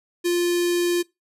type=tone with notch filter; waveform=square; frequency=349.2 Hz; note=F4; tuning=in tune; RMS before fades=-21 dBFS; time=0.24-1.03 s; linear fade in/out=20 ms; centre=880 Hz; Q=0.53; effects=noise-tail reverb RT60 0.2 s tail -22 dB re dry + resampled to 32000 Hz